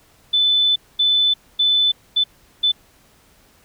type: tone bursts at uneven times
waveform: sine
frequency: 3508 Hz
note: A7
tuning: 6 cents flat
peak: -13 dBFS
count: 5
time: 0.33-0.76 / 0.99-1.34 / 1.59-1.92 / 2.16-2.24 / 2.63-2.72 s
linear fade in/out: 10 ms
effects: pink hiss -54 dBFS RMS until 3.64 s